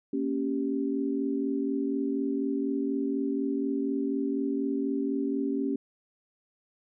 sine chord, G diminished, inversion first, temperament equal, 233.1 / 277.2 / 392 Hz, Bb3 / Db4 / G4, 0 / 0 / 0 cents, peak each -33 / -28 / -33 dBFS, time 0.13-5.76 s, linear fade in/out 5 ms, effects none

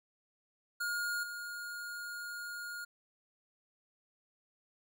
square tone with level steps, 1426 Hz, F6, 36 cents sharp, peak -34 / -41 dBFS, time 0.8-2.85 s, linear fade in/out 10 ms, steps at 1.23 s, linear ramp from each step 5 ms, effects none

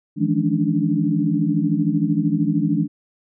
sine tone cluster, 158.4 / 171.2 / 210.9 / 283.6 / 296.9 Hz, D#3 / F3 / G#3 / C#4 / D4, +31 / -34 / +27 / +40 / +19 cents, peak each -23 dBFS, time 0.16-2.88 s, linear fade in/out 50 ms, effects none

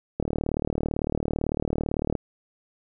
click train, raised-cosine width 2 ms, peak -12 dBFS, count 75, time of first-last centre 0.2-2.153 s, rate 37.9 Hz, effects none

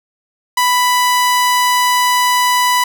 sawtooth tone, 990 Hz, B5, 4 cents sharp, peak -7 dBFS, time 0.57-2.84 s, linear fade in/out 5 ms, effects none

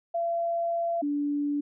sine tone pair in turn, 679 / 289.7 Hz, F5 / D4, -49 / -24 cents, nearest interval octave + minor third, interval 1475 cents, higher first, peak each -25 dBFS, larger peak neither, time 0.14-1.02 / 1.02-1.61 s, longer first, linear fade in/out 10 ms, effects none

